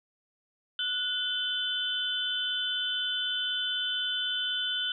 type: tone cluster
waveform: sine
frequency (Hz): 1470 / 3052 / 3503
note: F#6 / G7 / A7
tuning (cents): -12 / -47 / -8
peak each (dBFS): -35 / -30 / -34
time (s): 0.79-4.92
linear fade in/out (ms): 2
effects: none